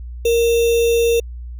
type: tone with sample-and-hold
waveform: sine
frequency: 466.2 Hz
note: A#4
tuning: in tune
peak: -12 dBFS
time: 0.25-1.2 s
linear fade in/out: 5 ms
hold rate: 3150 Hz
effects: added 60 Hz sine -28 dBFS peak until 1.59 s